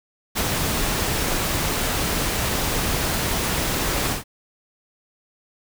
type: noise with ADSR envelope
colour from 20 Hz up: pink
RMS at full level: -21 dBFS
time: 0.35-4.24 s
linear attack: 25 ms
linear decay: 66 ms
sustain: -2 dB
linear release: 130 ms
effects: none